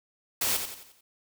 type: noise with echo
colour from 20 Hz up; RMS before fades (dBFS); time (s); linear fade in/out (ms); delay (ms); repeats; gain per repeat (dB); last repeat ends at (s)
white; -27; 0.41-0.57; 5; 88; 5; -7; 1.01
effects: none